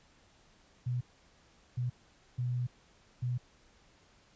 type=tone bursts at uneven times; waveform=sine; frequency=123.47 Hz; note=B2; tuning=in tune; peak=-30 dBFS; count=4; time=0.86-1.01 / 1.77-1.9 / 2.38-2.67 / 3.22-3.38 s; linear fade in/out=10 ms; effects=pink hiss -64 dBFS RMS until 4.35 s + resampled to 16000 Hz